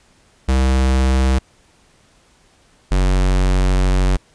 square tone pair in turn, 65.41 / 46.52 Hz, C2 / F#1, 0 / +10 cents, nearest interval tritone, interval 590 cents, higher first, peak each -13 dBFS, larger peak neither, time 0.48-1.39 / 2.91-4.17 s, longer second, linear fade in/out 10 ms, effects pink hiss -54 dBFS RMS until 4.34 s + resampled to 22050 Hz

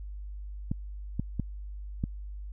clicks, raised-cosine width 5 ms, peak -16 dBFS, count 4, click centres 0.715 / 1.196 / 1.397 / 2.039 s, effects added 50 Hz sine -37 dBFS peak until 2.52 s

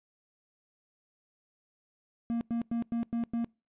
triangle tone bursts, 233.1 Hz, A#3, in tune, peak -26 dBFS, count 6, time 2.3-3.445 s, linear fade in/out 0 ms, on 110 ms, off 97 ms, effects noise-tail reverb RT60 0.3 s tail -26 dB re dry + resampled to 8000 Hz

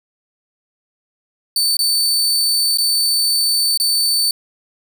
sawtooth tone with dropouts, 4537 Hz, C#8, 39 cents sharp, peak -11 dBFS, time 1.56-4.31 s, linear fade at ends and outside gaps 2 ms, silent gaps 1.769-1.79 / 2.774-2.784 / 3.775-3.799 s, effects none

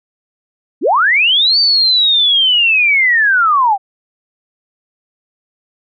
sine linear two-way sweep, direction up then down, 207.7 to 4620 to 749 Hz, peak -8 dBFS, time 0.81-3.78 s, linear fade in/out 50 ms, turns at 1.59 s, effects none

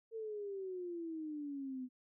sine exponential sweep, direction down, 454.6 to 250 Hz, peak -40 dBFS, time 0.11-1.89 s, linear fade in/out 50 ms, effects none

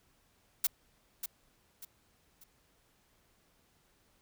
blue noise with echo, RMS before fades -28 dBFS, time 0.64-0.67 s, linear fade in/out 5 ms, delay 590 ms, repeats 3, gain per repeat -9 dB, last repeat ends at 2.44 s, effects pink hiss -70 dBFS RMS until 4.21 s

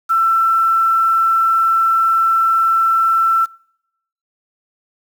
sine tone with quantisation, 1339 Hz, E6, 27 cents sharp, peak -11 dBFS, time 0.09-3.46 s, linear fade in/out 20 ms, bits 6, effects noise-tail reverb RT60 0.8 s tail -25 dB re dry

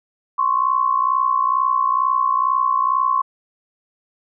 sine tone pair together, 1046.5 / 1108.7 Hz, C6 / C#6, 0 / 0 cents, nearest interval minor second, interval 100 cents, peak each -18 dBFS, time 0.38-3.22 s, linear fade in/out 10 ms, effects none

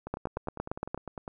two click trains, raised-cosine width 1 ms, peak -17 / -24 dBFS, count 8 / 13, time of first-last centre 0.14-0.946 / 0.07-1.278 s, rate 8.69 / 9.93 Hz, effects none

